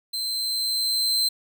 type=tone with level ramp; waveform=40% pulse; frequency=4104 Hz; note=C8; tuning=34 cents flat; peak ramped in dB=-25 to -18 dBFS; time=0.13-1.29 s; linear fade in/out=10 ms; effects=10-bit